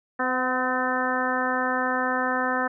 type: harmonic tone with a mistuned harmonic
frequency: 255.4 Hz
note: C4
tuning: 42 cents flat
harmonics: 1 / 2 / 3 / 4 / 5 / 6 / 7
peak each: -30 / -30 / -30 / -30 / -30 / -30 / -30 dBFS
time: 0.19-2.68 s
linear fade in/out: 10 ms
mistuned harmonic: 3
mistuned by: -23 cents
effects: none